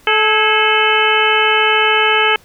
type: harmonic tone with a mistuned harmonic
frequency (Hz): 433.7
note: A4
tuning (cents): -25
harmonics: 1 / 2 / 3 / 4 / 5 / 6 / 7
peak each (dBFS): -18 / -18 / -18 / -18 / -18 / -18 / -18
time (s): 0.07-2.36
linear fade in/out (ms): 2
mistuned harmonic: 4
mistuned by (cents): -83
effects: pink hiss -48 dBFS RMS until 2.44 s